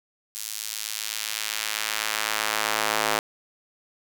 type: tone with high-pass filter sweep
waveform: square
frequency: 53.9 Hz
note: A1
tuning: 35 cents flat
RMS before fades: -28 dBFS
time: 0.35-3.19 s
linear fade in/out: 0 ms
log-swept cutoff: 6100 to 680 Hz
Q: 0.72
effects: none